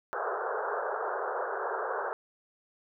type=band-pass noise; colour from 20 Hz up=pink; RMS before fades=-33 dBFS; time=0.13-2.13 s; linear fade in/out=0 ms; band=390 to 1600 Hz; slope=96 dB/octave; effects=none